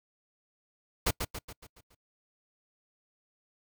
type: noise with echo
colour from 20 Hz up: pink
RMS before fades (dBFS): -26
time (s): 1.06-1.11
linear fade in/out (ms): 10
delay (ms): 140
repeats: 6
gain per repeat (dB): -6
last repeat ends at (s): 1.95
effects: noise-tail reverb RT60 0.1 s tail -25 dB re dry